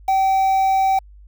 triangle tone with quantisation, 770 Hz, G5, 31 cents flat, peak -12 dBFS, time 0.08-0.99 s, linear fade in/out 5 ms, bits 6, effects added 50 Hz sine -41 dBFS peak until 1.27 s

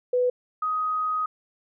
sine tone pair in turn, 496.5 / 1254.1 Hz, B4 / D#6, +9 / +13 cents, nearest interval octave + major third, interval 1604 cents, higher second, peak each -19 / -23 dBFS, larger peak first, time 0.13-0.3 / 0.62-1.26 s, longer second, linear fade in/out 5 ms, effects none

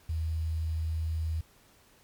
sine tone with quantisation, 80.3 Hz, E2, 45 cents flat, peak -28 dBFS, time 0.09-1.41 s, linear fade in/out 5 ms, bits 9, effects pink hiss -61 dBFS RMS until 2.03 s + MP3 96 kbps

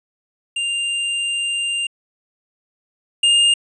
square tone pair in turn, 2794 / 2818 Hz, F7 / F7, 0 / +15 cents, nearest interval unison, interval 15 cents, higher second, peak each -20 / -12 dBFS, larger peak second, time 0.56-1.87 / 3.23-3.54 s, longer first, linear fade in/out 5 ms, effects resampled to 22050 Hz

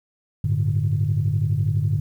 sine chord, G suspended second, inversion none, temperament equal, 98 / 110 / 146.83 Hz, G2 / A2 / D3, 0 / 0 / 0 cents, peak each -22 dBFS, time 0.44-2 s, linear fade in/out 5 ms, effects tanh soft clip ceiling -11 dBFS + 9-bit

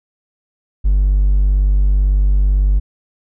triangle tone, 49 Hz, G1, in tune, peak -7 dBFS, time 0.84-2.8 s, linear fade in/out 20 ms, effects tanh soft clip ceiling -4 dBFS

